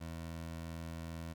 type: tone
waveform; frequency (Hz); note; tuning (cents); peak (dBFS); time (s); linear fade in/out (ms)
20% pulse; 82.41; E2; 0; -37; 0-1.34; 20
effects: none